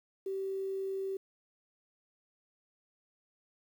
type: tone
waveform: sine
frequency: 386.4 Hz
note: G4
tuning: 25 cents flat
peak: -33 dBFS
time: 0.26-1.17 s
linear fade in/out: 5 ms
effects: 10-bit